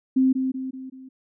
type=tone with echo; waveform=sine; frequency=261.6 Hz; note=C4; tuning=in tune; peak=-15 dBFS; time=0.16-0.33 s; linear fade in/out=10 ms; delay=190 ms; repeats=4; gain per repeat=-6 dB; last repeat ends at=1.09 s; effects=none